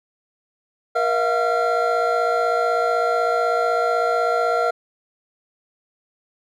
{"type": "tone cluster", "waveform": "triangle", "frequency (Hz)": [475.4, 653, 709, 1373], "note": ["A#4", "E5", "F5", "F6"], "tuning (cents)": [34, -17, 26, -30], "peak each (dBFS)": -21, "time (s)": [0.95, 4.71], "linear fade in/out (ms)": 10, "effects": []}